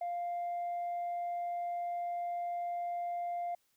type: tone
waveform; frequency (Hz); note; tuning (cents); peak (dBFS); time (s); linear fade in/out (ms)
sine; 698.5; F5; 0; -32; 0.01-3.55; 5
effects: tanh soft clip ceiling -32 dBFS + white hiss -75 dBFS RMS until 3.76 s